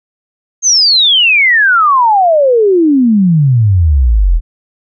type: exponential sweep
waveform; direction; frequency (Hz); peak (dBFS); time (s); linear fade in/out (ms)
sine; down; 6500 to 38.35; -5; 0.62-4.41; 50
effects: none